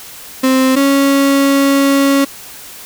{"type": "tone pair in turn", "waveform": "35% pulse", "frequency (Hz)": [261.6, 276.7], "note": ["C4", "C#4"], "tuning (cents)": [0, -3], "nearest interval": "minor second", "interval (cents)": 97, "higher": "second", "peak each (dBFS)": -7, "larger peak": "neither", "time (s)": [[0.43, 0.76], [0.76, 2.25]], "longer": "second", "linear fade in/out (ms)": 10, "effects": ["white hiss -33 dBFS RMS until 2.85 s"]}